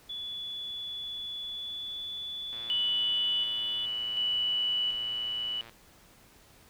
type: tone with pitch glide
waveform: sine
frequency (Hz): 3431 to 3453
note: A7 to A7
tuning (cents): -44 to -33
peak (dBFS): -35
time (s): 0.09-3.86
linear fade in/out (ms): 10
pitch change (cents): +11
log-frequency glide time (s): 1.43-2
type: click train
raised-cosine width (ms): 0.3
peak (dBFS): -33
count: 365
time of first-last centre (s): 2.53-5.695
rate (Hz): 115
type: tone with tremolo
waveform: sine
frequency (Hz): 2960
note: F#7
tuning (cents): 0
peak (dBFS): -26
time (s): 2.7-5.61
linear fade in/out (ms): 0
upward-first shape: square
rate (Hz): 0.68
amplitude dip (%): 40
effects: pink hiss -58 dBFS RMS until 6.69 s